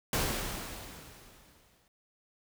pink noise with exponential decay, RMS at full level -29 dBFS, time 0.13-1.88 s, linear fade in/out 2 ms, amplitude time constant 380 ms, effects none

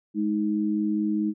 sine tone pair together, 210 / 314.6 Hz, G#3 / D#4, +19 / +19 cents, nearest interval perfect fifth, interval 700 cents, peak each -25 dBFS, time 0.14-1.34 s, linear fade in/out 50 ms, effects none

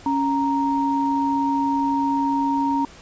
sine tone pair together, 277.2 / 932.4 Hz, C#4 / A#5, 0 / 0 cents, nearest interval octave + major sixth, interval 2100 cents, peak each -21 dBFS, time 0.06-2.85 s, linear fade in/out 2 ms, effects pink hiss -45 dBFS RMS until 3.01 s + resampled to 16000 Hz

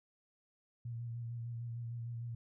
sine tone with vibrato, 117.5 Hz, A#2, 14 cents sharp, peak -39 dBFS, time 0.85-2.35 s, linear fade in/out 5 ms, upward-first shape square, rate 6.6 Hz, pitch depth 23 cents each way, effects none

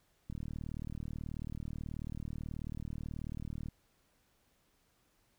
click train, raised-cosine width 5 ms, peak -29 dBFS, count 131, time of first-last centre 0.3-3.685 s, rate 38.4 Hz, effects pink hiss -73 dBFS RMS until 5.38 s

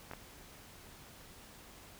clicks, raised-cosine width 0.5 ms, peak -28 dBFS, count 2, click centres 0.113 / 0.135 s, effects pink hiss -55 dBFS RMS until 1.99 s

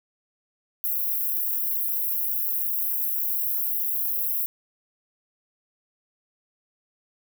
white high-pass noise, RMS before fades -26 dBFS, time 0.84-4.46 s, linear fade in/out 0 ms, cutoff 12000 Hz, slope 48 dB/octave, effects none

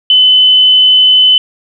sine tone, 3024 Hz, F#7, 37 cents sharp, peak -3 dBFS, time 0.1-1.38 s, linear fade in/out 2 ms, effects none

